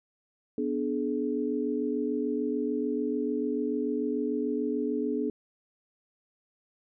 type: chord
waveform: sine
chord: G# diminished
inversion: first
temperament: equal with one note detuned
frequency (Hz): 246.9 / 293.7 / 425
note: B3 / D4 / G#4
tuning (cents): 0 / 0 / +40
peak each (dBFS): -31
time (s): 0.58-5.3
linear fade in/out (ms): 2
effects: none